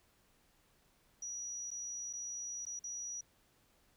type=tone with dropouts; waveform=sine; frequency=5820 Hz; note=F#8; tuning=29 cents flat; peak=-40 dBFS; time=1.22-3.21 s; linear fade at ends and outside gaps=5 ms; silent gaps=1.706-1.713 / 2.13-2.134 / 2.653-2.665 / 2.793-2.839 s; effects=pink hiss -71 dBFS RMS until 3.96 s